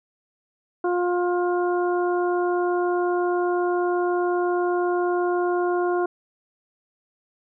harmonic tone, 354.4 Hz, F4, 25 cents sharp, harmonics 1 / 2 / 3 / 4, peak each -21 / -27 / -31 / -33 dBFS, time 0.84-6.06 s, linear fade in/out 5 ms, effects none

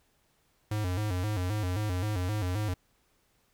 square tone with vibrato, 98 Hz, G2, in tune, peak -29 dBFS, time 0.71-2.74 s, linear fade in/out 5 ms, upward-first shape square, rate 3.8 Hz, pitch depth 140 cents each way, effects pink hiss -70 dBFS RMS until 3.53 s

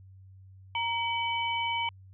sine tone cluster, 932 / 2283 / 3016 Hz, A#5 / D7 / F#7, -1 / -50 / +32 cents, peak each -30 / -33 / -34 dBFS, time 0.75-1.89 s, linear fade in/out 2 ms, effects added 95 Hz sine -49 dBFS peak until 2.13 s

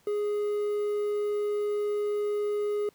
triangle tone with quantisation, 415.3 Hz, G#4, in tune, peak -24 dBFS, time 0.07-2.89 s, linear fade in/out 2 ms, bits 9, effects pink hiss -64 dBFS RMS until 2.94 s + high-pass 80 Hz 12 dB/octave

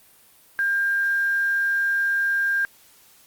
sine tone with quantisation, 1600 Hz, G6, 35 cents sharp, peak -19 dBFS, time 0.59-2.65 s, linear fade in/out 0 ms, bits 7, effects white hiss -54 dBFS RMS until 3.26 s + Opus 32 kbps

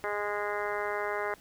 harmonic tone, 206.5 Hz, G#3, 10 cents flat, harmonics 2 / 3 / 4 / 5 / 6 / 7 / 8 / 9 / 10, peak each -35 / -37 / -38 / -39 / -40 / -40 / -41 / -42 / -42 dBFS, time 0.04-1.34 s, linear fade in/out 0 ms, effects pink hiss -57 dBFS RMS until 1.4 s

